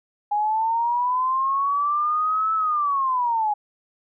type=linear two-way sweep; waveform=sine; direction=up then down; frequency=822 to 1313 to 822 Hz; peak=-19 dBFS; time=0.31-3.54 s; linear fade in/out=10 ms; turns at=2.54 s; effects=none